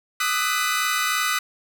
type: tone cluster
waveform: sawtooth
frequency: 1215 / 1278 / 1490 / 1996 Hz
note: D#6 / D#6 / F#6 / B6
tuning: -42 / +46 / +12 / +18 cents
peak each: -23 dBFS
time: 0.2-1.39 s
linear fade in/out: 5 ms
effects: 8-bit